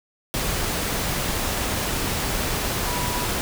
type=tone in noise; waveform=sine; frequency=976 Hz; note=B5; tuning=21 cents flat; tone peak=-30 dBFS; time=2.87-3.25 s; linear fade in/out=0 ms; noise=pink; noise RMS=-25 dBFS; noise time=0.34-3.41 s; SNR=-8 dB; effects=none